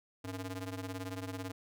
sawtooth ring-modulated tone, 187.8 Hz, F#3, 26 cents sharp, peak -32 dBFS, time 0.24-1.52 s, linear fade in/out 10 ms, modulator 84.9 Hz, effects none

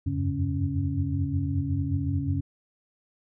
sine tone cluster, 83.1 / 91.6 / 96.9 / 138.3 / 277.6 Hz, E2 / F#2 / G2 / C#3 / C#4, +15 / -17 / -20 / -4 / +3 cents, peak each -33 / -30 / -31 / -30 / -31 dBFS, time 0.06-2.41 s, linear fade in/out 10 ms, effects none

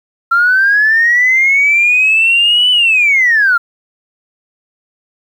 sine linear two-way sweep, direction up then down, 1358 to 3004 to 1358 Hz, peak -6 dBFS, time 0.31-3.58 s, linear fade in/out 10 ms, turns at 2.71 s, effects tanh soft clip ceiling -2 dBFS + 7-bit

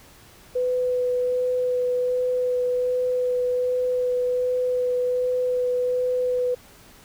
sine tone with vibrato, 499 Hz, B4, 18 cents sharp, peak -20 dBFS, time 0.55-6.55 s, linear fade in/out 10 ms, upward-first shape sine, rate 1.3 Hz, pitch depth 9 cents each way, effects pink hiss -50 dBFS RMS until 7.04 s

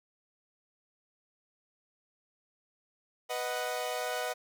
sawtooth chord, B major, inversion none, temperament equal, 493.9 / 622.3 / 740 Hz, B4 / D#5 / F#5, 0 / 0 / 0 cents, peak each -33 dBFS, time 3.29-4.34 s, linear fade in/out 20 ms, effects none

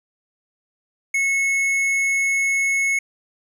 sine tone with tanh clipping, 2191 Hz, C#7, 21 cents flat, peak -19 dBFS, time 1.14-2.99 s, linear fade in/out 5 ms, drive 11 dB, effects none

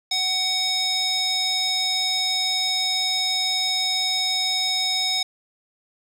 square tone with band-pass filter, 749 Hz, F#5, 21 cents sharp, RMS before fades -23 dBFS, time 0.11-5.23 s, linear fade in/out 5 ms, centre 4500 Hz, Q 8.5, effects 9-bit

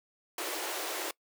pink high-pass noise, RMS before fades -36 dBFS, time 0.38-1.11 s, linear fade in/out 2 ms, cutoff 310 Hz, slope 96 dB/octave, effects noise-tail reverb RT60 0.1 s tail -23 dB re dry

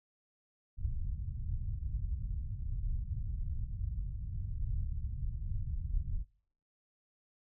pink low-pass noise, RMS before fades -36 dBFS, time 0.77-6.25 s, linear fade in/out 50 ms, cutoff 110 Hz, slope 24 dB/octave, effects noise-tail reverb RT60 0.6 s tail -26 dB re dry

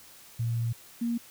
sine tone pair in turn, 116.54 / 234.6 Hz, A#2 / A#3, 0 / +11 cents, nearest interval octave, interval 1211 cents, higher second, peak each -26 dBFS, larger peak neither, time 0.39-0.73 / 1.01-1.18 s, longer first, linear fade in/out 10 ms, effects white hiss -52 dBFS RMS until 1.3 s

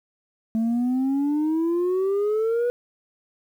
sine exponential sweep, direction up, 220.8 to 490 Hz, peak -17 dBFS, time 0.55-2.7 s, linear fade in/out 0 ms, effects tanh soft clip ceiling -19 dBFS + 9-bit

